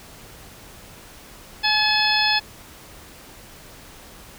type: harmonic tone with a mistuned harmonic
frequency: 857 Hz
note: A5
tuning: 46 cents flat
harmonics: 1 / 2 / 3 / 4 / 5 / 6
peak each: -24 / -24 / -24 / -24 / -24 / -24 dBFS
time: 1.63-2.4 s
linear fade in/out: 20 ms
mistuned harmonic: 1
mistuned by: -15 cents
effects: pink hiss -44 dBFS RMS until 4.38 s